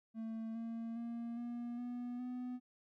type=tone with pitch steps; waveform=triangle; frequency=223.9 / 228.7 / 233.7 / 238.7 / 243.9 / 249.2 Hz; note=A3 / A#3 / A#3 / A#3 / B3 / B3; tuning=+30 / -33 / +5 / +41 / -21 / +16 cents; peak=-38 dBFS; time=0.14-2.6 s; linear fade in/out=50 ms; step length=410 ms; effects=none